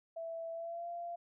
sine tone with pitch glide, 661 to 689.1 Hz, E5 to F5, +5 to -23 cents, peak -39 dBFS, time 0.16-1.16 s, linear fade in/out 10 ms, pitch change +72 cents, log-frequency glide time 0.52-0.88 s, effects none

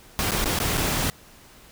pink noise with dropouts, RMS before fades -24 dBFS, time 0.19-1.1 s, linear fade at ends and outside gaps 0 ms, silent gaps 0.309-0.318 / 0.443-0.458 / 0.589-0.601 / 0.772-0.777 s, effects pink hiss -50 dBFS RMS until 1.71 s

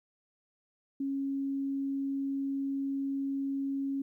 sine tone, 274.5 Hz, C#4, 17 cents flat, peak -30 dBFS, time 1-4.02 s, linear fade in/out 5 ms, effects 12-bit

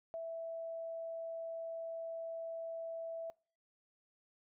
sine tone, 659.3 Hz, E5, in tune, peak -39 dBFS, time 0.14-3.3 s, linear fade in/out 0 ms, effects noise-tail reverb RT60 0.4 s tail -25 dB re dry

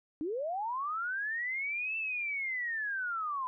sine linear two-way sweep, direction up then down, 286.5 to 2669 to 1003 Hz, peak -32 dBFS, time 0.21-3.47 s, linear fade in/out 0 ms, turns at 1.97 s, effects none

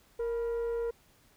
sine tone with frequency modulation, 466.2 Hz, A#4, in tune, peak -27 dBFS, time 0.19-0.91 s, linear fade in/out 10 ms, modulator 514 Hz, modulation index 0.24, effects tanh soft clip ceiling -29 dBFS + pink hiss -64 dBFS RMS until 1.36 s

